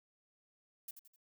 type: noise with echo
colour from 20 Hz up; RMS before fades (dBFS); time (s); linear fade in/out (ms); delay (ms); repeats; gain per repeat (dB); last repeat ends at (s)
violet; -45; 0.88-0.91; 5; 84; 3; -8; 1.162
effects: none